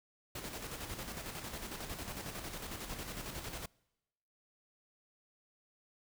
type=noise with tremolo; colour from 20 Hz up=pink; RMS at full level=-42 dBFS; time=0.35-3.66 s; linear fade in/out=5 ms; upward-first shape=square; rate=11 Hz; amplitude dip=45%; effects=noise-tail reverb RT60 1.0 s tail -26 dB re dry